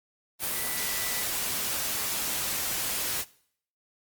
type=tone in noise; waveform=sine; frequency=1975.5 Hz; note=B6; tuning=in tune; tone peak=-40 dBFS; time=0.5-1.25 s; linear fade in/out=50 ms; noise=white; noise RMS=-30 dBFS; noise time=0.39-3.25 s; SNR=-13 dB; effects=noise-tail reverb RT60 0.6 s tail -20 dB re dry + Opus 32 kbps